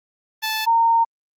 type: tone pair in turn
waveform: 10% pulse / sine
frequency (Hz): 874 / 919.3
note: A5 / A#5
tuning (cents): -12 / -24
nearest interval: minor second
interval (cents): 88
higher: second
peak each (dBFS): -13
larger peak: neither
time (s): 0.42-0.66 / 0.66-1.05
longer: second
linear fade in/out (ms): 20
effects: Opus 32 kbps